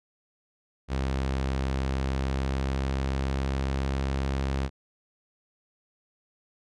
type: tone with pitch glide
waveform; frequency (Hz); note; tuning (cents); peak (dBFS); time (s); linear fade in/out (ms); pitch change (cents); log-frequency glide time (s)
sawtooth; 66.6 to 67.53; C2 to C#2; +31 to -45; -22; 0.88-4.7; 50; +24; 1.78-4.13
effects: low-pass 6000 Hz 12 dB/octave